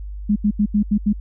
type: tone bursts at uneven times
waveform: sine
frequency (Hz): 207.7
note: G#3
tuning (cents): 0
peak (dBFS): -13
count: 6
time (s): 0.29-0.36 / 0.44-0.51 / 0.59-0.66 / 0.74-0.83 / 0.91-0.98 / 1.06-1.13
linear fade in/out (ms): 10
effects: added 50 Hz sine -28 dBFS peak until 1.2 s